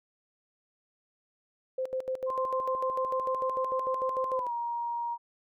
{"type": "tone with tremolo", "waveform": "sine", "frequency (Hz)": 519, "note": "C5", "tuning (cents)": -14, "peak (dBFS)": -28, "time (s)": [1.78, 4.47], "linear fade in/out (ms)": 5, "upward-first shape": "square", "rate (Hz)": 6.7, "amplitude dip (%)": 80}
{"type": "tone with pitch glide", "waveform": "sine", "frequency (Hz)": [1046.5, 943.2], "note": ["C6", "A#5"], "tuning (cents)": [0, 20], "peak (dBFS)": -30, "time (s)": [2.26, 5.18], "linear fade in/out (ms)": 50, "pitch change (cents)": -180, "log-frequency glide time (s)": [4.33, 4.52]}
{"effects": []}